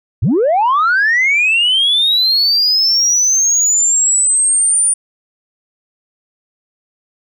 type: linear sweep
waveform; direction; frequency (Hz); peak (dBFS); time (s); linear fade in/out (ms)
sine; up; 77.78 to 9397; -8; 0.22-4.94; 10
effects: tanh soft clip ceiling -7 dBFS